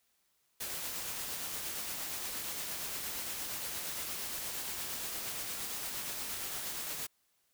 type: noise with tremolo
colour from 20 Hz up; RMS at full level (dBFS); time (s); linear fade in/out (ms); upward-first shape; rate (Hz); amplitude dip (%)
white; -38; 0.6-7.07; 10; triangle; 8.6; 30
effects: white hiss -75 dBFS RMS until 7.53 s